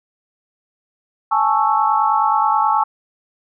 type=chord; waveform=sine; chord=A major seventh; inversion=third; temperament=equal; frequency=830.6 / 880 / 1108.7 / 1318.5 Hz; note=G#5 / A5 / C#6 / E6; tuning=0 / 0 / 0 / 0 cents; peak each=-19 / -17 / -19 / -21 dBFS; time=1.31-2.84 s; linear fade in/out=10 ms; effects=none